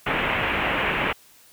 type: low-pass noise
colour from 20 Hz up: white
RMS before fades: -24 dBFS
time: 0.06-1.13 s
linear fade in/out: 10 ms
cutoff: 2800 Hz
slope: 48 dB/octave
effects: white hiss -53 dBFS RMS until 1.52 s